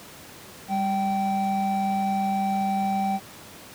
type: tone pair together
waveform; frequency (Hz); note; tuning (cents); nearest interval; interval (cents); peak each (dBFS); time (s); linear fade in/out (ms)
triangle; 198.28 / 775; G3 / G5; +20 / -20; 2 octaves; 2360; -24 / -22; 0.68-3.2; 50
effects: pink hiss -44 dBFS RMS until 3.74 s + high-pass 100 Hz 12 dB/octave